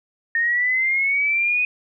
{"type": "linear sweep", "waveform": "sine", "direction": "up", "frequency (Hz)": [1829, 2500], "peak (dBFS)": -17, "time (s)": [0.35, 1.65], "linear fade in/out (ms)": 2, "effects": []}